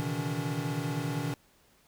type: tone cluster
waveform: square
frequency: 121.7 / 136.8 / 152.2 / 162.4 / 285.4 Hz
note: B2 / C#3 / D#3 / E3 / D4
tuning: -25 / -23 / -38 / -26 / -49 cents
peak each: -38 / -39 / -37 / -38 / -37 dBFS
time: 0-1.34 s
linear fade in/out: 0 ms
effects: pink hiss -64 dBFS RMS until 1.87 s